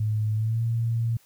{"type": "tone with pitch glide", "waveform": "sine", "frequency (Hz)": [107.7, 115.43], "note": ["A2", "A#2"], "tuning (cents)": [-37, -17], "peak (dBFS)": -22, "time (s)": [0, 1.17], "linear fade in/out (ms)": 5, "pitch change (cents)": 120, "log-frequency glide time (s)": [0.34, 0.62], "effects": ["white hiss -60 dBFS RMS until 1.25 s"]}